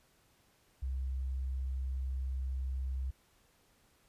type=tone; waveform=sine; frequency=65.41 Hz; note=C2; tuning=in tune; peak=-33 dBFS; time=0.82-3.11 s; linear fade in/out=10 ms; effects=pink hiss -69 dBFS RMS until 4.08 s + resampled to 32000 Hz